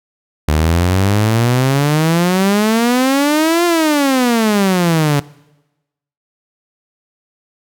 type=exponential two-way sweep; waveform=sawtooth; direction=up then down; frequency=74.2 to 351 to 140.2 Hz; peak=-7 dBFS; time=0.48-5.2 s; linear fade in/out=5 ms; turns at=3.65 s; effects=noise-tail reverb RT60 1.0 s tail -22 dB re dry